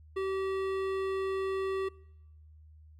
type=tone with hard clipping; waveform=sine; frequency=384.4 Hz; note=G4; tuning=34 cents flat; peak=-32 dBFS; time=0.16-1.89 s; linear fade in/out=10 ms; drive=14 dB; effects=noise-tail reverb RT60 1.0 s tail -25 dB re dry + added 77 Hz sine -52 dBFS peak until 2.99 s